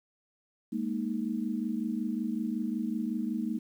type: chord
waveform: sine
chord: Ab suspended second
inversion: none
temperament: equal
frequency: 207.7 / 233.1 / 311.1 Hz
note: Ab3 / Bb3 / Eb4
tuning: 0 / 0 / 0 cents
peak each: -34 / -32 / -36 dBFS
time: 0.72-3.59 s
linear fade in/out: 10 ms
effects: 10-bit